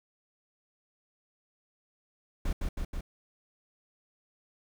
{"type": "noise with echo", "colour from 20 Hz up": "brown", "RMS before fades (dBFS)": -29, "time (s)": [2.45, 2.53], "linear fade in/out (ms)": 5, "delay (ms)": 160, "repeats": 3, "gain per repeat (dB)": -2, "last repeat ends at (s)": 3.01, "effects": []}